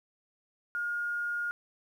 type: tone with quantisation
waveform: sine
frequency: 1425 Hz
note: F6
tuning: 34 cents sharp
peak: -30 dBFS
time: 0.75-1.51 s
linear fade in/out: 0 ms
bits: 10
effects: none